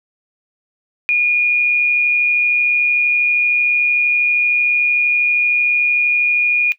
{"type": "tone with amplitude modulation", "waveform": "sine", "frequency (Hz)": 2437, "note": "D#7", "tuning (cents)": -37, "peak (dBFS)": -10, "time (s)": [1.09, 6.72], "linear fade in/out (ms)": 0, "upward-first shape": "sine", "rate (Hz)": 133, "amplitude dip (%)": 25, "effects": ["noise-tail reverb RT60 0.1 s tail -17 dB re dry"]}